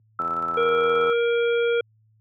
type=tone with tremolo; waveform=sine; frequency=1318.5 Hz; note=E6; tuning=in tune; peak=-22 dBFS; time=0.19-1.13 s; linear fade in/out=2 ms; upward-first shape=square; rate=17 Hz; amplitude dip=35%
type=click train; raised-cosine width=1 ms; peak=-20 dBFS; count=76; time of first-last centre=0.2-1.096 s; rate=83.7 Hz
type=harmonic tone; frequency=470.1 Hz; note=A#4; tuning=15 cents sharp; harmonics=1 / 3 / 5 / 7; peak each=-19 / -29 / -33 / -36 dBFS; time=0.57-1.81 s; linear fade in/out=5 ms
effects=added 109 Hz sine -51 dBFS peak until 2.2 s + high-pass 150 Hz 12 dB/octave